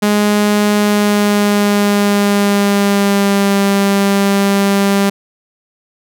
sawtooth tone with pitch glide, 207.7 to 198.66 Hz, G#3 to G3, 0 to +23 cents, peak -6 dBFS, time 0.02-5.1 s, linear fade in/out 10 ms, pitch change -77 cents, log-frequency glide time 0.75-3.58 s, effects none

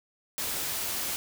white noise, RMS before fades -32 dBFS, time 0.38-1.16 s, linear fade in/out 0 ms, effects none

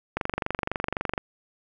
click train, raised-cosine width 0.5 ms, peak -11 dBFS, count 25, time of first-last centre 0.17-1.178 s, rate 23.8 Hz, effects none

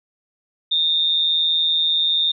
sine tone with amplitude modulation, 3655 Hz, A#7, 35 cents flat, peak -13 dBFS, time 0.71-2.32 s, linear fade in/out 10 ms, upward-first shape sine, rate 161 Hz, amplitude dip 60%, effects none

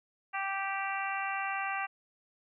harmonic tone, 390.9 Hz, G4, 5 cents flat, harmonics 2 / 3 / 4 / 5 / 6 / 7, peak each -36 / -38 / -39 / -40 / -41 / -41 dBFS, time 0.33-1.87 s, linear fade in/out 20 ms, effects none

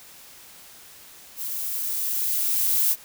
violet noise with level ramp, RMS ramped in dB -31 to -20 dBFS, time 1.36-2.96 s, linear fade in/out 50 ms, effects white hiss -47 dBFS RMS until 3.04 s

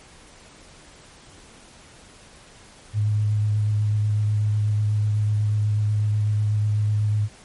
sine tone with vibrato, 105.4 Hz, G#2, 26 cents sharp, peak -18 dBFS, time 2.93-7.29 s, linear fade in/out 50 ms, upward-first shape sine, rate 8.1 Hz, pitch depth 15 cents each way, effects pink hiss -48 dBFS RMS until 7.44 s + MP3 48 kbps

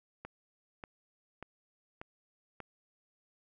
click train, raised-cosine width 0.5 ms, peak -28 dBFS, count 5, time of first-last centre 0.25-2.603 s, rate 1.7 Hz, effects none

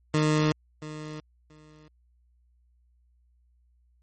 20% pulse tone with echo, 153.3 Hz, D#3, 25 cents flat, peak -16 dBFS, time 0.14-0.52 s, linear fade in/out 2 ms, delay 680 ms, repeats 2, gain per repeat -15 dB, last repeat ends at 1.88 s, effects added 60 Hz sine -61 dBFS peak until 4.02 s + MP3 32 kbps

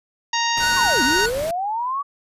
harmonic tone, 932.3 Hz, A#5, in tune, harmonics 1 / 2 / 3 / 4 / 5 / 6 / 7, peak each -22 / -25 / -27 / -28 / -29 / -30 / -30 dBFS, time 0.33-1.26 s, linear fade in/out 5 ms
pink noise, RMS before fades -32 dBFS, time 0.57-1.51 s, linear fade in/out 2 ms
square tone with vibrato, 1480 Hz, F#6, in tune, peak -21 dBFS, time 0.59-1.31 s, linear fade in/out 50 ms, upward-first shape sine, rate 13 Hz, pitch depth 24 cents each way
sine linear two-way sweep, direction down then up, 1151 to 236.6 to 1151 Hz, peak -21 dBFS, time 0.76-2.03 s, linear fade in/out 20 ms, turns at 1.03 s
effects resampled to 32000 Hz

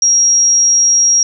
sine tone, 5640 Hz, F8, 16 cents sharp, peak -7 dBFS, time 0.02-1.23 s, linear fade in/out 2 ms, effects none

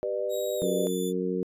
sine chord, G major, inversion none, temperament equal with one note detuned, 392 / 493.9 / 602.1 Hz, G4 / B4 / D5, 0 / 0 / +43 cents, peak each -33 / -31 / -30 dBFS, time 0.03-0.87 s, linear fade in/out 0 ms
10% pulse tone with pitch glide, 3808 to 3492 Hz, A#7 to A7, +36 to -14 cents, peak -31 dBFS, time 0.29-1.13 s, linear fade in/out 50 ms, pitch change -150 cents, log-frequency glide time 0.57-0.68 s
harmonic tone, 91.7 Hz, F#2, 15 cents flat, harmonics 2 / 3 / 4 / 5, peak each -31 / -34 / -31 / -31 dBFS, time 0.62-1.43 s, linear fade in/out 0 ms
effects resampled to 32000 Hz

